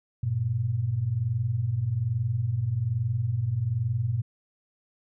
sine tone pair together, 98.6 / 119.79 Hz, G2 / A#2, +11 / +48 cents, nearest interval minor third, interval 337 cents, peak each -30 / -25 dBFS, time 0.23-4.22 s, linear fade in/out 5 ms, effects none

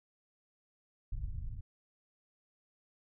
pink low-pass noise, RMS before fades -39 dBFS, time 1.12-1.61 s, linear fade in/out 5 ms, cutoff 110 Hz, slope 24 dB/octave, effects none

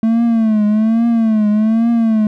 triangle tone with vibrato, 221.3 Hz, A3, 10 cents sharp, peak -8 dBFS, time 0.03-2.27 s, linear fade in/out 2 ms, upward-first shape triangle, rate 1.2 Hz, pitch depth 110 cents each way, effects none

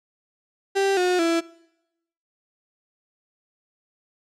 35% pulse tone with pitch steps, 392 / 361.5 / 333.5 Hz, G4 / F#4 / E4, 0 / -40 / +20 cents, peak -17 dBFS, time 0.75-1.41 s, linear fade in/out 20 ms, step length 220 ms, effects noise-tail reverb RT60 0.9 s tail -23 dB re dry + low-pass 8000 Hz 12 dB/octave

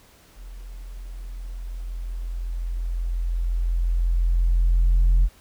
sine tone with level ramp, 42.82 Hz, F1, 33 cents flat, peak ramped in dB -36 to -11 dBFS, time 0.35-5.29 s, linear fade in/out 50 ms, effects tanh soft clip ceiling -12 dBFS + pink hiss -54 dBFS RMS until 5.4 s

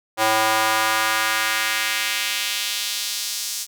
square tone with high-pass filter sweep, 110 Hz, A2, in tune, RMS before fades -22 dBFS, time 0.17-3.67 s, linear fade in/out 50 ms, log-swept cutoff 710 to 5900 Hz, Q 1.3, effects none

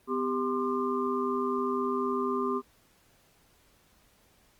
sine tone cluster, 251.8 / 395.9 / 1048 / 1198 Hz, B3 / G4 / C6 / D6, +34 / +17 / +2 / +34 cents, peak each -32 / -30 / -35 / -34 dBFS, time 0.07-2.62 s, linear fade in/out 50 ms, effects pink hiss -64 dBFS RMS until 4.59 s + Opus 32 kbps

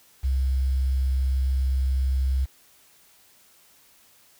sine tone with quantisation, 65.9 Hz, C2, 13 cents sharp, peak -20 dBFS, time 0.23-2.46 s, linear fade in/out 20 ms, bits 8, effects white hiss -57 dBFS RMS until 4.39 s

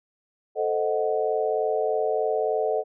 sine chord, A diminished seventh, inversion none, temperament equal, 440 / 523.3 / 622.3 / 740 Hz, A4 / C5 / Eb5 / Gb5, 0 / 0 / 0 / 0 cents, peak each -25 / -30 / -27 / -29 dBFS, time 0.55-2.84 s, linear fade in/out 50 ms, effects none

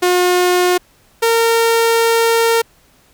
sawtooth tone pair in turn, 359.3 / 459 Hz, F4 / A#4, +49 / -27 cents, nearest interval major third, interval 424 cents, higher second, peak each -7 dBFS, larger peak neither, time 0.02-0.78 / 1.22-2.62 s, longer second, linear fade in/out 10 ms, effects pink hiss -52 dBFS RMS until 3.13 s

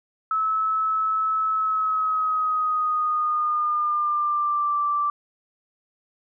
sine tone with pitch glide, 1299 to 1170.7 Hz, E6 to D6, -26 to -6 cents, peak -20 dBFS, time 0.31-5.1 s, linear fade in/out 2 ms, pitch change -180 cents, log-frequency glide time 1.49-4.78 s, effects none

